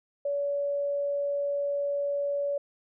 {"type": "tone", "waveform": "sine", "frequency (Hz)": 569, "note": "C#5", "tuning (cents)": 45, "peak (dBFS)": -26, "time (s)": [0.25, 2.58], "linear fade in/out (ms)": 5, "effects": []}